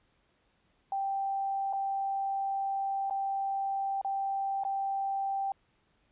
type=tone with dropouts; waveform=sine; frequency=784 Hz; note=G5; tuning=in tune; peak=-29 dBFS; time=0.92-5.52 s; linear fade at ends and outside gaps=2 ms; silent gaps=1.728-1.733 / 3.099-3.108 / 4.014-4.047 / 4.636-4.649 s; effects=pink hiss -71 dBFS RMS until 6.11 s + resampled to 8000 Hz